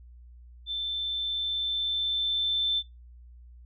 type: tone with level ramp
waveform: sine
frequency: 3542 Hz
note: A7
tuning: 11 cents sharp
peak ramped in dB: -29 to -23 dBFS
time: 0.66-2.83 s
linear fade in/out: 50 ms
effects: noise-tail reverb RT60 0.2 s tail -21 dB re dry + added 60 Hz sine -47 dBFS peak until 3.65 s